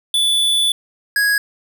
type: tone pair in turn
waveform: square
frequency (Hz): 3470 / 1659.5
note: A7 / G#6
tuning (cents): -25 / -2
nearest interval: octave + minor second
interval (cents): 1277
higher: first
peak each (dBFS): -14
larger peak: neither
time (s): 0.14-0.72 / 1.16-1.38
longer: first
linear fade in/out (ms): 2
effects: none